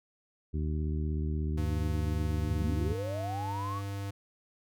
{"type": "harmonic tone", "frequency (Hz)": 76.6, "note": "D#2", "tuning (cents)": -27, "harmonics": [1, 2, 3, 4, 5], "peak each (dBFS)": [-30, -36, -40, -42, -44], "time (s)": [0.53, 2.94], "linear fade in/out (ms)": 20}
{"type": "tone", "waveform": "square", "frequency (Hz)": 99.4, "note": "G2", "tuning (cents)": 25, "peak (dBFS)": -35, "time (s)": [1.57, 4.11], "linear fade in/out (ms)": 10}
{"type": "linear sweep", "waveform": "sine", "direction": "up", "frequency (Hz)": [35.78, 1151], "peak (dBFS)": -35, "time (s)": [2.43, 3.82], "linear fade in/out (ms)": 50}
{"effects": []}